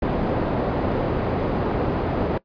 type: low-pass noise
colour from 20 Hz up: white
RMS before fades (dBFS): -23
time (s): 0.02-2.38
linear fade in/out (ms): 5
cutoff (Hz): 530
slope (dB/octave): 12
effects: noise-tail reverb RT60 0.1 s tail -20 dB re dry + resampled to 11025 Hz